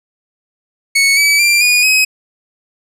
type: tone with pitch steps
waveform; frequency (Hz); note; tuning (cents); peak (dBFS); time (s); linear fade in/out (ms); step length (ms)
sawtooth; 2214 / 2291 / 2370 / 2452 / 2537; C#7 / D7 / D7 / D#7 / D#7; -3 / -44 / +15 / -26 / +33; -5; 0.95-2.05; 10; 220
effects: low-pass 12000 Hz 12 dB/octave